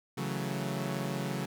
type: chord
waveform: sawtooth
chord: F# minor seventh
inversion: second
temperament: equal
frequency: 138.59 / 164.81 / 185 / 220 Hz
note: C#3 / E3 / F#3 / A3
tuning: 0 / 0 / 0 / 0 cents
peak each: -32 / -36 / -33 / -36 dBFS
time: 0.17-1.46 s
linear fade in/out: 10 ms
effects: none